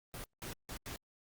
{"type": "noise bursts at uneven times", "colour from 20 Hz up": "pink", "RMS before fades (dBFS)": -44, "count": 4, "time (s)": [[0.14, 0.24], [0.42, 0.53], [0.69, 0.77], [0.86, 0.96]], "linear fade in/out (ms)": 0, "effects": ["Opus 32 kbps"]}